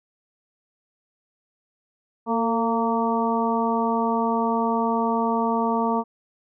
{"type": "harmonic tone with a mistuned harmonic", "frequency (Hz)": 230, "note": "A#3", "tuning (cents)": -23, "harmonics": [1, 2, 3, 4, 5], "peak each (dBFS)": [-24, -27, -28, -25, -29], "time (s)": [2.26, 6.04], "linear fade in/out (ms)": 50, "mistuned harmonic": 2, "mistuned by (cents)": -35, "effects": []}